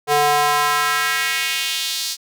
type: tone with high-pass filter sweep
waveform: square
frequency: 146.83 Hz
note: D3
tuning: in tune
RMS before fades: -19 dBFS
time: 0.07-2.17 s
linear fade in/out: 50 ms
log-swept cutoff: 570 to 4800 Hz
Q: 1.9
effects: none